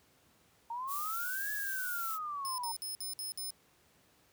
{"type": "linear two-way sweep", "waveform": "sine", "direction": "up then down", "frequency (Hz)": [910, 1700, 910], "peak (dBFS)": -36, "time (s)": [0.7, 2.72], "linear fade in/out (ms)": 5, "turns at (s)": 1.52}
{"type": "noise", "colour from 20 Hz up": "violet", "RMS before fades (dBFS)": -40, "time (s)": [0.87, 2.19], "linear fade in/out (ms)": 50}
{"type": "tone bursts", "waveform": "10% pulse", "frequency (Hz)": 5200, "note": "E8", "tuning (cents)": -24, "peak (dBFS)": -32, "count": 6, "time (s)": [2.45, 3.505], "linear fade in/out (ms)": 0, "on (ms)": 130, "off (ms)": 55}
{"effects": ["pink hiss -67 dBFS RMS until 4.32 s", "high-pass 80 Hz 12 dB/octave"]}